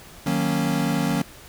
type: chord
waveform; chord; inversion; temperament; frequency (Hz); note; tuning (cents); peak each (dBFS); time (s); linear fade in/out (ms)
square; D# minor seventh; none; equal; 155.56 / 185 / 233.1 / 277.2; D#3 / F#3 / A#3 / C#4; 0 / 0 / 0 / 0; -27; 0.26-1.22; 5
effects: pink hiss -45 dBFS RMS until 1.48 s